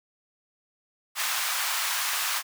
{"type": "high-pass noise", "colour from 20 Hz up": "pink", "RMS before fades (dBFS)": -28, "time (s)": [1.15, 2.43], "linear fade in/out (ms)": 50, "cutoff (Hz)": 960, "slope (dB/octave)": 24, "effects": []}